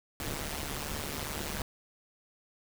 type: noise with amplitude modulation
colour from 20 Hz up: pink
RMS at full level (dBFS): -33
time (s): 0.2-1.62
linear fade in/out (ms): 2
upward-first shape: sine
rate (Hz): 147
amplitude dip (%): 85
effects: none